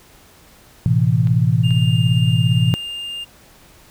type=chord; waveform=sine; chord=A minor; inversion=none; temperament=equal with one note detuned; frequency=110 / 127.53 / 164.81 Hz; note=A2 / C3 / E3; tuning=0 / -44 / 0 cents; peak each=-17 / -16 / -18 dBFS; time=0.86-2.74 s; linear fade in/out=0 ms
type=clicks; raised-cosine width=0.3 ms; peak=-22 dBFS; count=2; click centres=1.272 / 1.707 s
type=tone; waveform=triangle; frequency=2808 Hz; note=F7; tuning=9 cents sharp; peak=-24 dBFS; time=1.63-3.25 s; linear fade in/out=20 ms
effects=pink hiss -48 dBFS RMS until 3.9 s